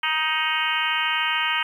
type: harmonic tone with a mistuned harmonic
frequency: 313.5 Hz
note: D#4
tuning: 13 cents sharp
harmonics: 3 / 4 / 5 / 6 / 7 / 8 / 9 / 10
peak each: -29 / -29 / -29 / -29 / -29 / -29 / -29 / -29 dBFS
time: 0.03-1.63 s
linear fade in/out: 5 ms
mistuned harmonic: 10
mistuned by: -35 cents
effects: 9-bit